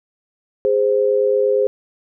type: tone pair together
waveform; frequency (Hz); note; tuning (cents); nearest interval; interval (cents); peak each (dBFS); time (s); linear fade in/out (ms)
sine; 411.5 / 520; G#4 / C5; -16 / -11; major third; 405; -16 / -16; 0.65-1.67; 0
effects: none